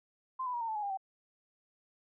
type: tone with pitch steps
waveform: sine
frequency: 1039 / 995.5 / 953.9 / 914 / 875.7 / 839.1 / 804 / 770.3 Hz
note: C6 / B5 / A#5 / A#5 / A5 / G#5 / G5 / G5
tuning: -12 / +14 / +40 / -34 / -8 / +18 / +44 / -30 cents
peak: -33 dBFS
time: 0.39-0.974 s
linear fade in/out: 10 ms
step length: 73 ms
effects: none